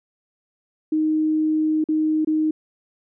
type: tone with dropouts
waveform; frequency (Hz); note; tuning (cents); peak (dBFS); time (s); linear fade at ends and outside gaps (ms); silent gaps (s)
sine; 311.1; D#4; 0; -17; 0.92-2.51; 5; 1.841-1.887 / 2.248-2.272
effects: none